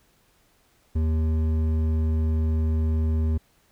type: tone with hard clipping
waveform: sine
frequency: 79.2 Hz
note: D#2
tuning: 31 cents sharp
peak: -22 dBFS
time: 0.95-3.38 s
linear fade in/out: 10 ms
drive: 9 dB
effects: pink hiss -63 dBFS RMS until 3.71 s